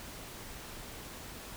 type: silence
effects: pink hiss -46 dBFS RMS until 1.56 s